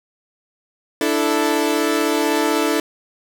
sawtooth chord, D suspended second, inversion none, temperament equal, 293.7 / 329.6 / 440 Hz, D4 / E4 / A4, 0 / 0 / 0 cents, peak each -17 dBFS, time 1.01-2.8 s, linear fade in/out 2 ms, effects none

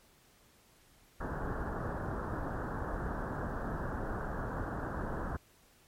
pink low-pass noise, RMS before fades -37 dBFS, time 1.2-5.37 s, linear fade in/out 10 ms, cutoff 1700 Hz, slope 96 dB/octave, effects pink hiss -64 dBFS RMS until 5.87 s + MP3 64 kbps

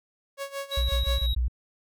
sawtooth tone with tremolo, 554.4 Hz, C#5, in tune, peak -26 dBFS, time 0.37-1.27 s, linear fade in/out 50 ms, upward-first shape sine, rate 5.7 Hz, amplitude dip 85%
triangle tone with vibrato, 3849 Hz, B7, 45 cents flat, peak -29 dBFS, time 0.71-1.35 s, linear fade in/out 10 ms, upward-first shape square, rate 2.9 Hz, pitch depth 9 cents each way
sine tone bursts, 60.7 Hz, B1, 29 cents flat, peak -22 dBFS, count 5, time 0.77-1.482 s, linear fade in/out 5 ms, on 120 ms, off 28 ms
effects none

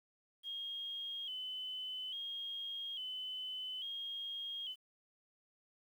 sine tone with vibrato, 3136 Hz, G7, in tune, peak -40 dBFS, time 0.43-4.76 s, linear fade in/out 50 ms, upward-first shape square, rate 0.59 Hz, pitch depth 62 cents each way, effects 11-bit

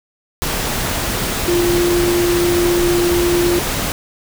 sine tone in noise, 348.4 Hz, F4, 4 cents flat, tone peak -13 dBFS, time 1.48-3.59 s, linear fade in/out 0 ms, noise pink, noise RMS -20 dBFS, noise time 0.42-3.92 s, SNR +4 dB, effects none

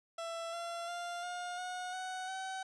30% pulse tone with pitch steps, 667 / 681.8 / 696.9 / 712.4 / 728.2 / 744.4 / 760.9 Hz, E5 / F5 / F5 / F5 / F#5 / F#5 / F#5, +20 / -42 / -4 / +34 / -28 / +10 / +48 cents, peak -36 dBFS, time 0.18-2.63 s, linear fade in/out 5 ms, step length 350 ms, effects resampled to 22050 Hz

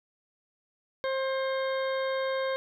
harmonic tone with a mistuned harmonic, 531 Hz, C5, 25 cents sharp, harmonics 1 / 2 / 3 / 4 / 6 / 7 / 8, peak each -28 / -36 / -38 / -41 / -46 / -46 / -48 dBFS, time 1.04-2.56 s, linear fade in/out 0 ms, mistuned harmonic 8, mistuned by +24 cents, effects 11-bit

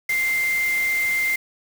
sine tone in noise, 2093 Hz, C7, in tune, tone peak -19 dBFS, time 0.09-1.36 s, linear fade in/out 5 ms, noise white, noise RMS -33 dBFS, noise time 0.09-1.36 s, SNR +11 dB, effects none

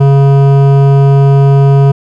sine tone with hard clipping, 138.59 Hz, C#3, in tune, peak -5 dBFS, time 0-1.92 s, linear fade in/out 10 ms, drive 13 dB, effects none

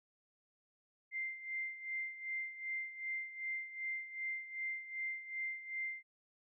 sine tone with tremolo, 2091 Hz, C7, 2 cents flat, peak -36 dBFS, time 1.11-6.03 s, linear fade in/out 50 ms, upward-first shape sine, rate 2.6 Hz, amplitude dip 75%, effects none

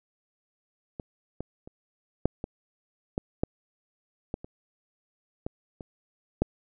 clicks, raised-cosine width 2 ms, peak -22 / -20 / -30 / -8 / -19 / -14 / -11 / -17 / -27 / -18 / -26 / -9 dBFS, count 12, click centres 0.998 / 1.406 / 1.675 / 2.256 / 2.441 / 3.179 / 3.435 / 4.341 / 4.445 / 5.465 / 5.808 / 6.42 s, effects none

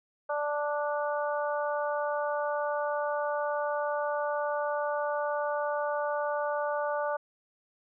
harmonic tone, 293.7 Hz, D4, in tune, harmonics 2 / 3 / 4 / 5, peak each -30 / -34 / -36 / -38 dBFS, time 0.29-7.17 s, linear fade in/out 10 ms, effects none

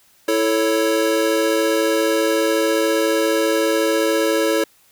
square chord, A major, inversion second, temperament equal, 329.6 / 440 / 554.4 Hz, E4 / A4 / C#5, 0 / 0 / 0 cents, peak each -21 dBFS, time 0.28-4.64 s, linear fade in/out 5 ms, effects white hiss -55 dBFS RMS until 4.91 s

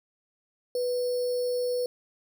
sine tone with sample-and-hold, 493.9 Hz, B4, in tune, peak -25 dBFS, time 0.75-1.86 s, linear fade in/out 2 ms, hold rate 4900 Hz, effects none

